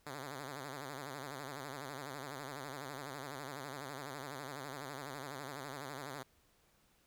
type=tone with vibrato; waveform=5% pulse; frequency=138.59 Hz; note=C#3; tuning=in tune; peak=-32 dBFS; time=0.06-6.23 s; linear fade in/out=5 ms; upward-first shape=sine; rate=12 Hz; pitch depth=130 cents each way; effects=pink hiss -71 dBFS RMS until 7.06 s